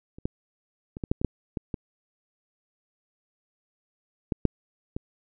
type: clicks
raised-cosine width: 3 ms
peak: -30 / -14 / -23 / -17 / -9 / -17 / -8 / -16 / -17 / -12 / -6 / -18 dBFS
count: 12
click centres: 0.185 / 0.255 / 0.969 / 1.038 / 1.115 / 1.215 / 1.247 / 1.572 / 1.742 / 4.322 / 4.453 / 4.965 s
effects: none